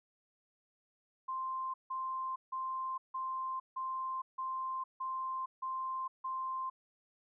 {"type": "tone bursts", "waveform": "sine", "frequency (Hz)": 1046.5, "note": "C6", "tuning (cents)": 0, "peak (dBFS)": -35, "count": 9, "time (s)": [1.28, 6.7], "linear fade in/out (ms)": 10, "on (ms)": 460, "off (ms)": 160, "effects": []}